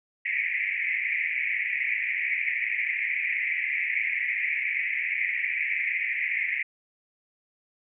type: band-pass noise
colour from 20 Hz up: white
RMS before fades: -28 dBFS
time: 0.25-6.63 s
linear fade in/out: 5 ms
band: 1900 to 2400 Hz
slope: 96 dB/octave
effects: none